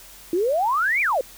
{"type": "exponential two-way sweep", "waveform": "sine", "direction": "up then down", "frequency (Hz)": [326.3, 2449, 478.6], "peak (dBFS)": -18, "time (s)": [0.33, 1.21], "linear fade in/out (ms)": 2, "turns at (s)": 1.01, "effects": ["added 43 Hz sine -53 dBFS peak until 1.37 s", "white hiss -45 dBFS RMS until 1.37 s"]}